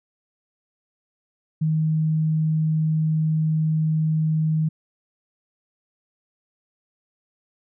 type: tone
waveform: sine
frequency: 157.1 Hz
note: D#3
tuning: 17 cents sharp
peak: -18 dBFS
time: 1.61-4.69 s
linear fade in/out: 10 ms
effects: none